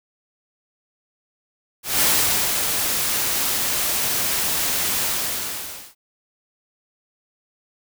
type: noise with ADSR envelope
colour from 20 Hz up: white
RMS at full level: -17 dBFS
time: 1.83-5.95 s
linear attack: 190 ms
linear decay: 490 ms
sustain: -5 dB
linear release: 930 ms
effects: none